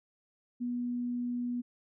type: tone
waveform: sine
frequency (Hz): 243.5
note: B3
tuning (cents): -24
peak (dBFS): -31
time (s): 0.6-1.62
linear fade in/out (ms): 20
effects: none